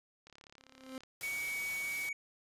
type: click train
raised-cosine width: 0.2 ms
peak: -37 dBFS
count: 28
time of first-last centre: 0.27-1.035 s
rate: 35.3 Hz
type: tone with exponential growth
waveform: 30% pulse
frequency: 261.6 Hz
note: C4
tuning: in tune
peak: -37 dBFS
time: 0.58-0.98 s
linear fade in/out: 2 ms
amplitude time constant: 86 ms
type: noise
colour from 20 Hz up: white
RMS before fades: -45 dBFS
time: 1.21-2.09 s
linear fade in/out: 0 ms
type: tone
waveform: triangle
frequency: 2249 Hz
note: C#7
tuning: 24 cents sharp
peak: -34 dBFS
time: 1.23-2.13 s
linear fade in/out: 5 ms
effects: resampled to 32000 Hz